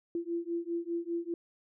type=beating tone pair; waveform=sine; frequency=337.6 / 342.6 Hz; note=E4 / F4; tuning=+41 / -33 cents; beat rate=5 Hz; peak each=-35 / -35 dBFS; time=0.15-1.34 s; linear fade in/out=2 ms; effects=none